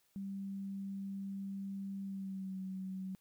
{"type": "tone with pitch glide", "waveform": "sine", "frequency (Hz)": [196, 189], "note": ["G3", "F#3"], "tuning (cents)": [0, 37], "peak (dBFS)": -39, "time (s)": [0.16, 3.15], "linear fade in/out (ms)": 0, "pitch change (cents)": -63, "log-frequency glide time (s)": [2.03, 2.58], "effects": ["white hiss -74 dBFS RMS until 3.2 s"]}